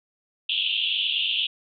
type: band-pass noise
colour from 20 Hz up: white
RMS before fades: -25 dBFS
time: 0.49-1.47 s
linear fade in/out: 5 ms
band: 2700 to 3500 Hz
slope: 96 dB/octave
effects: none